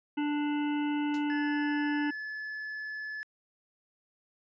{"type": "harmonic tone", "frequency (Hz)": 294.4, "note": "D4", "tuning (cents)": 4, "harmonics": [1, 3, 5, 7, 9, 10], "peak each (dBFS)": [-28, -38, -43, -46, -46, -48], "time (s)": [0.17, 2.11], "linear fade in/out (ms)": 10}
{"type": "noise with exponential decay", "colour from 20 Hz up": "white", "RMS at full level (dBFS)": -42, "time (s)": [1.14, 1.26], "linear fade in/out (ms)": 1, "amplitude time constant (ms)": 26}
{"type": "tone", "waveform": "triangle", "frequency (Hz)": 1724, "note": "A6", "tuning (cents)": -36, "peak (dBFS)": -34, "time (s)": [1.3, 3.23], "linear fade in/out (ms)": 0}
{"effects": ["resampled to 16000 Hz"]}